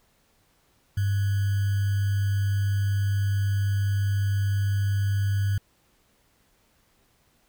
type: tone with sample-and-hold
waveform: sine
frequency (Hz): 99.5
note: G2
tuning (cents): +26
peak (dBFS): -21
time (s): 0.97-5.58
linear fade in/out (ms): 5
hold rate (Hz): 1575
effects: pink hiss -65 dBFS RMS until 7.48 s